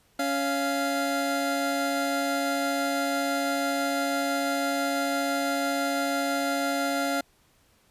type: tone pair together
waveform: 25% pulse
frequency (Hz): 278.8 / 694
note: C#4 / F5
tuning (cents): +10 / -11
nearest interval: octave + major third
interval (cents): 1579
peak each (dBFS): -24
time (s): 0.19-7.21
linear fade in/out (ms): 5
effects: pink hiss -63 dBFS RMS until 7.9 s + resampled to 32000 Hz